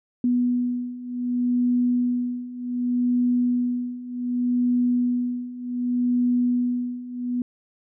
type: beating tone pair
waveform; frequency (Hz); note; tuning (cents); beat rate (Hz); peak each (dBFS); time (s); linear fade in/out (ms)
sine; 245.1 / 245.76; B3 / B3; -13 / -8; 0.66; -25 / -22; 0.24-7.42; 2
effects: none